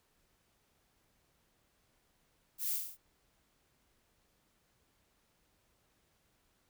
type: noise with echo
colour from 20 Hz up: violet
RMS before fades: -37 dBFS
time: 2.58-2.79 s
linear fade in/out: 50 ms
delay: 37 ms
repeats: 5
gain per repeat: -3 dB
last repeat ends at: 2.975 s
effects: pink hiss -74 dBFS RMS until 6.69 s